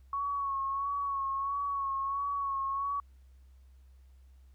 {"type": "tone with vibrato", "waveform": "sine", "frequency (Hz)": 1108.7, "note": "C#6", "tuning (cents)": 0, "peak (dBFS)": -30, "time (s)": [0.13, 3], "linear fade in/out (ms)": 2, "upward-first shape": "sine", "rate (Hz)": 1.5, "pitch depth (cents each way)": 35, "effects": ["added 65 Hz sine -54 dBFS peak until 4.54 s", "pink hiss -75 dBFS RMS until 4.54 s"]}